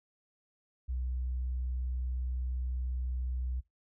sine tone, 62.8 Hz, B1, 30 cents sharp, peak -30 dBFS, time 0.88-3.61 s, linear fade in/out 20 ms, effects noise-tail reverb RT60 0.2 s tail -24 dB re dry + tanh soft clip ceiling -28 dBFS

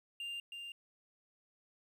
triangle tone with echo, 2795 Hz, F7, 1 cent sharp, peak -38 dBFS, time 0.2-0.4 s, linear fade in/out 2 ms, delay 320 ms, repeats 1, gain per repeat -4 dB, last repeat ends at 0.72 s, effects 12-bit

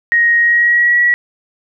sine tone with pitch glide, 1877 to 1928.7 Hz, A#6 to B6, +11 to -42 cents, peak -8 dBFS, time 0.12-1.14 s, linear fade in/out 0 ms, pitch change +47 cents, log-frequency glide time 0.38-0.99 s, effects none

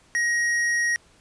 triangle tone with hard clipping, 1886 Hz, A#6, 20 cents sharp, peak -22 dBFS, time 0.15-0.96 s, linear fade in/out 0 ms, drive 13 dB, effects pink hiss -57 dBFS RMS until 1.2 s + resampled to 22050 Hz

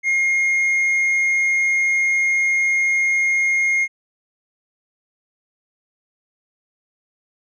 sine tone with tanh clipping, 2137 Hz, C7, 36 cents sharp, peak -16 dBFS, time 0.03-3.88 s, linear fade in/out 50 ms, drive 3 dB, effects none

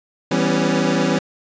25% pulse chord, C# half-diminished seventh, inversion first, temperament equal with one note detuned, 164.81 / 196 / 251.4 / 277.2 Hz, E3 / G3 / B3 / C#4, 0 / 0 / +31 / 0 cents, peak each -18 dBFS, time 0.31-1.19 s, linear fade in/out 5 ms, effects resampled to 16000 Hz + 8-bit

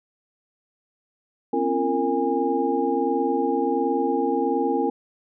sine tone cluster, 252.7 / 274.1 / 342.9 / 459.6 / 817 Hz, B3 / C#4 / F4 / A#4 / G#5, +40 / -19 / -32 / -25 / -29 cents, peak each -30 / -26 / -26 / -25 / -26 dBFS, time 1.53-4.9 s, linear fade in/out 5 ms, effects none

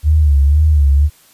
sine tone with vibrato, 73.42 Hz, D2, in tune, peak -7 dBFS, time 0.03-1.1 s, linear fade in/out 50 ms, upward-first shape sine, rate 2 Hz, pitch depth 98 cents each way, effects white hiss -48 dBFS RMS until 1.33 s + resampled to 32000 Hz

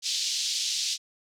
white band-pass noise, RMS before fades -29 dBFS, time 0.02-0.98 s, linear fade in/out 50 ms, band 3400 to 5900 Hz, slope 24 dB/octave, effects none

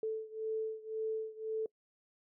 sine beating tone pair, 438.9 / 440.8 Hz, A4 / A4, -4 / +3 cents, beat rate 1.9 Hz, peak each -37 / -39 dBFS, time 0.03-1.66 s, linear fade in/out 2 ms, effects noise-tail reverb RT60 0.1 s tail -24 dB re dry

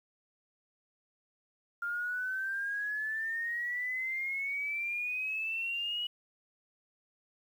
sine exponential sweep, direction up, 1396.9 to 2932 Hz, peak -32 dBFS, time 1.82-6.07 s, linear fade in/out 5 ms, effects 10-bit

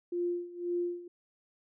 sine tone with tremolo, 350 Hz, F4, 4 cents sharp, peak -28 dBFS, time 0.12-1.08 s, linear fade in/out 5 ms, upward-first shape sine, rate 1.9 Hz, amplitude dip 85%, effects none

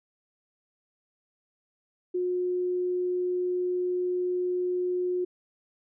sine tone, 360.7 Hz, F#4, 44 cents flat, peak -25 dBFS, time 2.14-5.25 s, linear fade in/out 10 ms, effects none

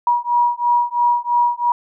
sine beating tone pair, 959 / 962 Hz, A#5 / B5, +49 / -46 cents, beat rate 3 Hz, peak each -17 dBFS, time 0.07-1.72 s, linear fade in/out 2 ms, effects none

